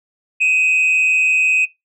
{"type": "tone pair together", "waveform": "sine", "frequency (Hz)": [2519, 2679], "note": ["D#7", "E7"], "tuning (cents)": [21, 27], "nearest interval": "minor second", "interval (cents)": 106, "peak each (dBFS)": [-10, -19], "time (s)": [0.4, 1.66], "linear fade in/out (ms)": 20, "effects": ["noise-tail reverb RT60 0.2 s tail -23 dB re dry", "tanh soft clip ceiling -9 dBFS"]}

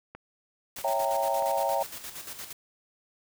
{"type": "click train", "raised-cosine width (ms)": 0.5, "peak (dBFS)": -27, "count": 3, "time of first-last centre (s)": [0.15, 1.424], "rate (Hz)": 1.57}
{"type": "noise with tremolo", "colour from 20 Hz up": "white", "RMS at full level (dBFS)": -39, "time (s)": [0.76, 2.53], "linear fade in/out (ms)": 5, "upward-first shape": "square", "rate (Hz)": 8.6, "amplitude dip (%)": 55}
{"type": "chord", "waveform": "sine", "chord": "C# diminished seventh", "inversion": "none", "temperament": "equal with one note detuned", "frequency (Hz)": [554.4, 659.3, 784, 921.6], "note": ["C#5", "E5", "G5", "Bb5"], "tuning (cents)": [0, 0, 0, -20], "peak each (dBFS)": -30, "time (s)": [0.84, 1.83], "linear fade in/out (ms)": 5}
{"effects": []}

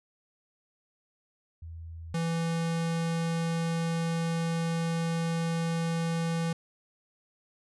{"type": "tone pair in turn", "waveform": ["sine", "square"], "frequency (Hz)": [82.41, 165.97], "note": ["E2", "E3"], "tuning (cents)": [0, 12], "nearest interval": "octave", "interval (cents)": 1212, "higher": "second", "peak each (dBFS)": [-39, -28], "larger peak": "second", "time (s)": [[1.62, 2.14], [2.14, 6.53]], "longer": "second", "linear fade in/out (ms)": 5, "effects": ["resampled to 24000 Hz"]}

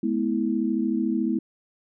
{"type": "tone cluster", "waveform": "sine", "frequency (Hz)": [213.4, 247.1, 325.5], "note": ["G#3", "B3", "E4"], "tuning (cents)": [47, 1, -22], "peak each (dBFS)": -26, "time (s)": [0.03, 1.39], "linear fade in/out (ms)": 5, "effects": []}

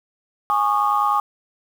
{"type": "chord", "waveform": "sine", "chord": "Ab suspended fourth", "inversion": "none", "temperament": "equal with one note detuned", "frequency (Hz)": [830.6, 1108.7, 1218.2], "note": ["Ab5", "Db6", "Eb6"], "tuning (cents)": [0, 0, -37], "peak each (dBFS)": -20, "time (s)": [0.5, 1.2], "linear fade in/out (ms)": 0, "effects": ["tanh soft clip ceiling -7 dBFS", "7-bit"]}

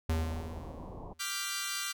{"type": "tone with exponential decay", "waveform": "square", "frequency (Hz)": 80.4, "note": "E2", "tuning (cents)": -43, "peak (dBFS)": -27, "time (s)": [0.09, 1.2], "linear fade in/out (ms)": 5, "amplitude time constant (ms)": 240}
{"type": "low-pass noise", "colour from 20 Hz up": "pink", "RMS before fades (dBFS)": -44, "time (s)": [0.1, 1.14], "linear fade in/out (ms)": 20, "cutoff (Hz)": 1100, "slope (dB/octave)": 96}
{"type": "chord", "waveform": "10% pulse", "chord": "G dominant seventh", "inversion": "second", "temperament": "equal", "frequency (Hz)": [1174.7, 1396.9, 1568, 1975.5], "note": ["D6", "F6", "G6", "B6"], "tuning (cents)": [0, 0, 0, 0], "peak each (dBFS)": -31, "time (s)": [1.19, 1.93], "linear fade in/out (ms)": 20}
{"effects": []}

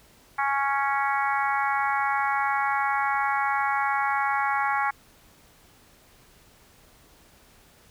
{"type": "harmonic tone", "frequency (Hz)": 277.2, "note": "C#4", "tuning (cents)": 0, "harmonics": [3, 4, 5, 6, 7, 8], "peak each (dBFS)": [-26, -28, -30, -32, -33, -34], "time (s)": [0.38, 4.91], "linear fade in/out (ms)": 10, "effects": ["pink hiss -56 dBFS RMS until 7.9 s"]}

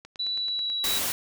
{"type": "click train", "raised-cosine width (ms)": 0.2, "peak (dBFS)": -26, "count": 7, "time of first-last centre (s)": [0.05, 0.7], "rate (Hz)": 9.23}
{"type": "tone with pitch glide", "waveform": "sine", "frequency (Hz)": [3951, 3906], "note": ["B7", "B7"], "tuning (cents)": [0, -20], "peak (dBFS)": -26, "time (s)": [0.19, 0.99], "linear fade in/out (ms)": 10, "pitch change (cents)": -20, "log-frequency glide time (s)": [0.35, 0.72]}
{"type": "noise", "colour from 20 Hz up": "white", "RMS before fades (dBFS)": -28, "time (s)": [0.84, 1.12], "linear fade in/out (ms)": 0}
{"effects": []}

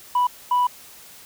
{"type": "tone bursts at uneven times", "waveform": "sine", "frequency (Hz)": 986, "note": "B5", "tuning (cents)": -3, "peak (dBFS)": -14, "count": 2, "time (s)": [[0.15, 0.27], [0.51, 0.67]], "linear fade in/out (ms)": 5, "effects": ["tanh soft clip ceiling -14 dBFS", "white hiss -45 dBFS RMS until 1.25 s"]}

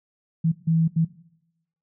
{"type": "tone bursts at uneven times", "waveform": "sine", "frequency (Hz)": 163.2, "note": "E3", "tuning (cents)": -17, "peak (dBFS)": -17, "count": 3, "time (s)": [[0.44, 0.52], [0.67, 0.88], [0.96, 1.05]], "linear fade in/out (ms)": 10, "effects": ["noise-tail reverb RT60 0.8 s tail -18 dB re dry"]}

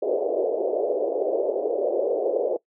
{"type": "band-pass noise", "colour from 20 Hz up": "pink", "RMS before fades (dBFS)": -24, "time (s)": [0.02, 2.57], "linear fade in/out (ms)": 5, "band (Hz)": [380, 620], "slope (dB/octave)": 48, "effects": ["noise-tail reverb RT60 0.1 s tail -21 dB re dry"]}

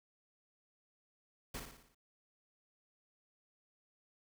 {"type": "noise with echo", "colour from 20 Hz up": "pink", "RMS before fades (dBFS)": -43, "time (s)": [1.54, 1.6], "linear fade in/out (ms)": 5, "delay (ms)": 58, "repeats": 6, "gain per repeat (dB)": -5, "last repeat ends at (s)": 1.948, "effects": []}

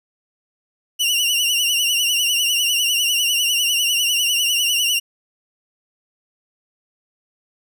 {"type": "tone with vibrato", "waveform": "sawtooth", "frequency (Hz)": 2869, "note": "F7", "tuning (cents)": 46, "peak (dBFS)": -13, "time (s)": [0.99, 5], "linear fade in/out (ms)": 20, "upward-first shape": "triangle", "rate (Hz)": 10, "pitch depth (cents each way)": 97, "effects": []}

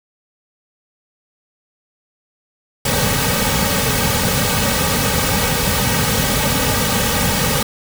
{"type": "noise with comb filter", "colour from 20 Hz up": "pink", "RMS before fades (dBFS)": -17, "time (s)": [2.85, 7.63], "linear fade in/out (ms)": 5, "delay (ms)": 2.9, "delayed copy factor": -0.95, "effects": []}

